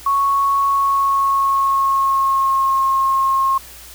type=tone with pitch glide; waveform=sine; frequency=1107 to 1075.5 Hz; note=C#6 to C6; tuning=-3 to +47 cents; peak=-13 dBFS; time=0.06-3.58 s; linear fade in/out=5 ms; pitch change=-50 cents; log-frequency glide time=0.66-2.82 s; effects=added 60 Hz sine -44 dBFS peak until 3.94 s + white hiss -39 dBFS RMS until 3.94 s